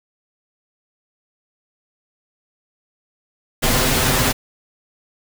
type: noise with comb filter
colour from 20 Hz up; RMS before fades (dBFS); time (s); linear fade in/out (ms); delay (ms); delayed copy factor
pink; -17; 3.62-4.33; 20; 7.8; +0.55
effects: none